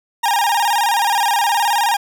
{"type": "tone with vibrato", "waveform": "40% pulse", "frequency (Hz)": 868, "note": "A5", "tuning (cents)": -24, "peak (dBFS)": -13, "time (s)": [0.23, 1.97], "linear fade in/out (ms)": 10, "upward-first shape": "square", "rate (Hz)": 19, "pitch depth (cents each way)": 120, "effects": []}